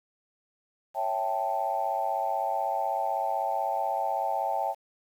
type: chord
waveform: sine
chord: A dominant seventh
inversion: first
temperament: equal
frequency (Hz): 554.4 / 659.3 / 784 / 880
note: C#5 / E5 / G5 / A5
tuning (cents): 0 / 0 / 0 / 0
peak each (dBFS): -35 / -32 / -29 / -31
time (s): 0.94-4.75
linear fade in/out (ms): 50
effects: tanh soft clip ceiling -15 dBFS + 9-bit